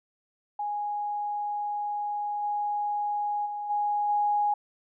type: tone with level steps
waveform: sine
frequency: 828 Hz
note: G#5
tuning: 5 cents flat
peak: -28 / -26 / -31 / -24 / -22 dBFS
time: 0.59-4.54 s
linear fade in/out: 5 ms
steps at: 2.42 / 3.45 / 3.69 / 4.08 s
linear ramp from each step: 20 ms
effects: none